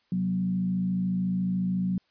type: tone with frequency modulation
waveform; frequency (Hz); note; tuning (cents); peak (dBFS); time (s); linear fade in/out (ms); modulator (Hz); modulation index
sine; 185; F#3; 0; -24; 0.12-1.98; 2; 54; 0.52
effects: white hiss -69 dBFS RMS until 2.1 s + resampled to 11025 Hz